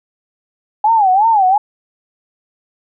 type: tone with vibrato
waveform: sine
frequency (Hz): 822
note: G#5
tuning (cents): -18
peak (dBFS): -8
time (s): 0.84-1.58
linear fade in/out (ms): 5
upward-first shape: sine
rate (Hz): 2.8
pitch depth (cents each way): 190
effects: none